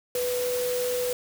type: tone in noise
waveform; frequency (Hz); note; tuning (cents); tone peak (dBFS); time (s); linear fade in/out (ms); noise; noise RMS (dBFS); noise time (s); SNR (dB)
sine; 494.7; B4; +3; -25; 0.15-1.13; 2; white; -34; 0.15-1.13; +6
effects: none